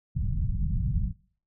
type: low-pass noise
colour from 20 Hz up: pink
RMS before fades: -27 dBFS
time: 0.15-1.13 s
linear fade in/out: 20 ms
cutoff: 180 Hz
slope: 48 dB/octave
effects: noise-tail reverb RT60 0.5 s tail -23 dB re dry